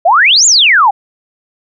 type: exponential two-way sweep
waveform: sine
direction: up then down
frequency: 625 to 7459 to 756 Hz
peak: -4 dBFS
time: 0.05-0.91 s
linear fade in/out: 10 ms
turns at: 0.46 s
effects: none